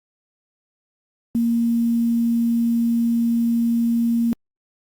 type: tone with quantisation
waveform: sine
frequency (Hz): 233.1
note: A#3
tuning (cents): 0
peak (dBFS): -16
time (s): 1.35-4.33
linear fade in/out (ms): 0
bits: 7
effects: Opus 32 kbps